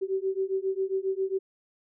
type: beating tone pair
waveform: sine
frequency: 380 / 387.4 Hz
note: F#4 / G4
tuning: +46 / -20 cents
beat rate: 7.4 Hz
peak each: -29 dBFS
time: 0.01-1.39 s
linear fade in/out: 20 ms
effects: none